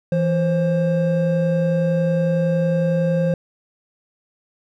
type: tone pair together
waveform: triangle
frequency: 166.2 / 529.5 Hz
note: E3 / C5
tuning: +15 / +21 cents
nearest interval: octave + minor sixth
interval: 2006 cents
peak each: -16 / -18 dBFS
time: 0.12-3.34 s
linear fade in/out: 2 ms
effects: none